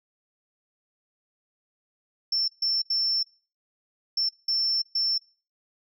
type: tone bursts at uneven times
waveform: sine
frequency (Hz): 5380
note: E8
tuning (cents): +34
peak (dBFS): -21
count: 6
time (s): 2.32-2.48 / 2.62-2.82 / 2.9-3.23 / 4.17-4.29 / 4.48-4.82 / 4.95-5.18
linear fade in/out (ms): 5
effects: noise-tail reverb RT60 0.4 s tail -26 dB re dry + tanh soft clip ceiling -18 dBFS